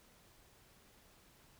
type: silence
effects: pink hiss -65 dBFS RMS until 1.59 s